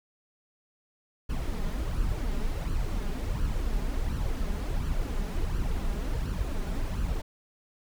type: noise with flanger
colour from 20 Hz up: brown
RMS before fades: -29 dBFS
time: 1.29-7.22 s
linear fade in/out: 10 ms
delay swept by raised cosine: 0.67 to 4.97 ms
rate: 1.4 Hz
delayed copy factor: +0.6
effects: none